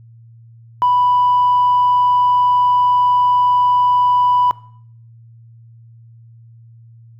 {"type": "tone with tanh clipping", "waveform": "triangle", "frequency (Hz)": 987.8, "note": "B5", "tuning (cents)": 0, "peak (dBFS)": -11, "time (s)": [0.82, 4.51], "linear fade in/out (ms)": 0, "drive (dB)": 5, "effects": ["noise-tail reverb RT60 0.6 s tail -19 dB re dry", "added 115 Hz sine -40 dBFS peak until 7.19 s"]}